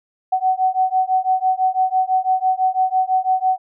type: beating tone pair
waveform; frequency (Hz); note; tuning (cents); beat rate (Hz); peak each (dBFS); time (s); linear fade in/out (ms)
sine; 747 / 753; F#5 / F#5; +16 / +30; 6; -18; 0.32-3.58; 10
effects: none